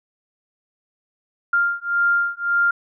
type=beating tone pair; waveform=sine; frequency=1396.9 / 1398.7 Hz; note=F6 / F6; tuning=0 / +2 cents; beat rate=1.8 Hz; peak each=-20 / -20 dBFS; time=1.53-2.71 s; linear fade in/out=5 ms; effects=none